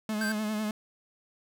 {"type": "tone with vibrato", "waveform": "45% pulse", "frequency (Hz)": 214, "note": "A3", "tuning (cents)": -48, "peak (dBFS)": -29, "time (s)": [0.09, 0.71], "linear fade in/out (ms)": 2, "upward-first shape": "sine", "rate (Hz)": 10, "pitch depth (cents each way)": 39}
{"type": "tone", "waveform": "square", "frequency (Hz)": 1564, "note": "G6", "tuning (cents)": -4, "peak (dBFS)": -31, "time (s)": [0.21, 0.32], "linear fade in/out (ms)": 2}
{"effects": []}